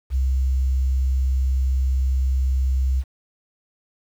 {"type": "tone", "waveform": "sine", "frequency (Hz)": 65.41, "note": "C2", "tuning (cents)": 0, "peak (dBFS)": -17, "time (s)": [0.1, 3.04], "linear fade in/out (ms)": 50, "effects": ["8-bit"]}